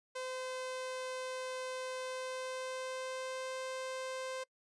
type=tone with pitch glide; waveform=sawtooth; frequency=514 to 520 Hz; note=C5 to C5; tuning=-31 to -11 cents; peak=-35 dBFS; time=0.15-4.44 s; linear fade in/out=10 ms; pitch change=+20 cents; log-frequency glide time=1.98-3.59 s; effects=noise-tail reverb RT60 0.1 s tail -24 dB re dry + resampled to 22050 Hz